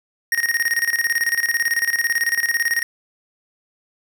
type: tone with tremolo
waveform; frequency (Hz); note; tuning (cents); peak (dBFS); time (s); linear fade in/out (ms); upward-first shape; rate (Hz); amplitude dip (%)
square; 1864.7; A#6; 0; -16; 0.32-2.83; 2; square; 18; 75
effects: none